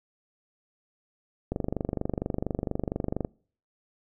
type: click train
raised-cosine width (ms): 2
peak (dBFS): -15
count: 43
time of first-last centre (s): 1.52-3.248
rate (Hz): 24.3
effects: noise-tail reverb RT60 0.5 s tail -26 dB re dry